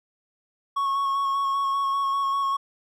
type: tone with vibrato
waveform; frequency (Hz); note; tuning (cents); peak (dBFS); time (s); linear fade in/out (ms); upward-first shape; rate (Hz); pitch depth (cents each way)
triangle; 1102; C#6; -11; -20; 0.76-2.57; 10; square; 5.1; 14
effects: none